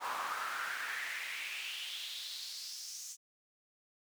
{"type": "noise with high-pass filter sweep", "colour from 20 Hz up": "brown", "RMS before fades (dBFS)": -41, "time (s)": [0, 3.17], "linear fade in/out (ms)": 50, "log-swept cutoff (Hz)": [1000, 6600], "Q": 4.1, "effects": []}